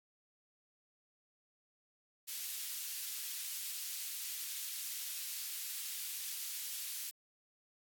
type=high-pass noise; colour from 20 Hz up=white; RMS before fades=-42 dBFS; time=2.27-7.11 s; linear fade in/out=20 ms; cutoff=2700 Hz; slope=12 dB/octave; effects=AAC 64 kbps